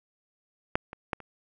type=clicks; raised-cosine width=0.5 ms; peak=-8 / -24 / -13 / -29 dBFS; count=4; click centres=0.755 / 0.931 / 1.132 / 1.203 s; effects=none